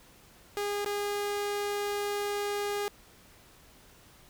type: tone with dropouts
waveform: sawtooth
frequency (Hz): 409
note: G#4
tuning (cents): -26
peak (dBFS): -26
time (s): 0.57-2.88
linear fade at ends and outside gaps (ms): 0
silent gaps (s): 0.846-0.86
effects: pink hiss -57 dBFS RMS until 4.29 s

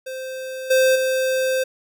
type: tone with level steps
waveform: square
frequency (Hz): 521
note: C5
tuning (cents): -7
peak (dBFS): -29 / -14 / -19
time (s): 0.06-1.64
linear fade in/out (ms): 10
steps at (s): 0.7 / 0.95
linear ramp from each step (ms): 10
effects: none

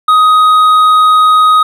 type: tone with hard clipping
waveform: triangle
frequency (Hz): 1254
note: D#6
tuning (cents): +13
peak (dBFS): -5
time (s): 0.08-1.63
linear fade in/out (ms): 5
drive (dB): 8
effects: none

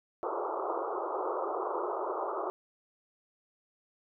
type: band-pass noise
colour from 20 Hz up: pink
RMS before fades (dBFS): -34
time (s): 0.23-2.5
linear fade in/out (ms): 0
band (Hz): 340 to 1300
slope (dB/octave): 96
effects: none

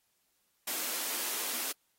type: high-pass noise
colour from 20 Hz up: white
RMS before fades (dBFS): -35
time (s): 0.67-1.72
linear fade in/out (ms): 5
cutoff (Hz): 220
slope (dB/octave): 48
effects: white hiss -75 dBFS RMS until 1.98 s + AAC 48 kbps

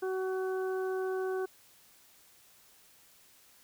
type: harmonic tone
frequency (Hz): 376.2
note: F#4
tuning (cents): +29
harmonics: 1 / 2 / 3 / 4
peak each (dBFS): -31 / -42 / -46 / -44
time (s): 0.02-1.46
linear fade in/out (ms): 10
effects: white hiss -61 dBFS RMS until 3.63 s

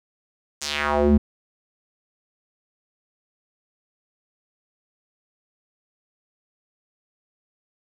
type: tone with band-pass filter sweep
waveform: square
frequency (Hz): 73.42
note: D2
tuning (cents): 0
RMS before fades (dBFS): -20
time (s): 0.61-1.18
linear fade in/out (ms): 10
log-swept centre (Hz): 7100 to 170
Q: 2.2
effects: none

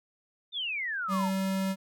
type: exponential sweep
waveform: sine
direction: down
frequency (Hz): 3662 to 840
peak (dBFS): -30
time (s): 0.52-1.31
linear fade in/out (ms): 50
type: tone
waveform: square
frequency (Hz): 191.8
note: G3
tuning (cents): -37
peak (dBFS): -28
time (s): 1.08-1.76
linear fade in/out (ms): 50
effects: none

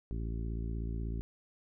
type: harmonic tone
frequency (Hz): 56.3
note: A1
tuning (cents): +40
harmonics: 1 / 2 / 3 / 4 / 5 / 6 / 7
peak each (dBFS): -35 / -41 / -45 / -47 / -49 / -51 / -52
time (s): 0.11-1.21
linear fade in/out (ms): 0
effects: none

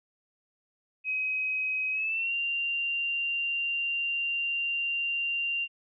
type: tone with pitch glide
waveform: sine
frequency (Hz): 2532 to 2777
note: D#7 to F7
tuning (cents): +30 to -10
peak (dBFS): -27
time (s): 1.04-5.68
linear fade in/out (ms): 50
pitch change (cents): +160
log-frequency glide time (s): 1.92-2.34
effects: none

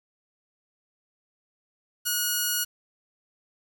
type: tone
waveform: 5% pulse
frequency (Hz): 1450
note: F#6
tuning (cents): -35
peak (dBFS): -13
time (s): 2.05-2.65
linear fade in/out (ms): 20
effects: 8-bit

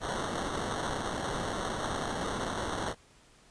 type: noise with sample-and-hold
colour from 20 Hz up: white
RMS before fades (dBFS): -34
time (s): 0-2.95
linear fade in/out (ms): 50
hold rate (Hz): 2450
effects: pink hiss -60 dBFS RMS until 3.5 s + resampled to 22050 Hz

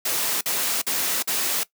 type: noise bursts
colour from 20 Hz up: white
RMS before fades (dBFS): -24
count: 4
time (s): 0.05-1.634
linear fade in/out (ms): 5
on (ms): 360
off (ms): 48
effects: noise-tail reverb RT60 0.1 s tail -19 dB re dry + high-pass 200 Hz 12 dB/octave

